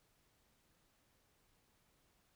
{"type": "silence", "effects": ["pink hiss -75 dBFS RMS until 2.35 s"]}